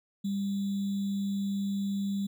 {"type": "tone with sample-and-hold", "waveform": "sine", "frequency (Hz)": 198.7, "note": "G3", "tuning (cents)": 24, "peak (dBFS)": -28, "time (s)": [0.24, 2.27], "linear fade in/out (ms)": 10, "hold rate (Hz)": 3675, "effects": []}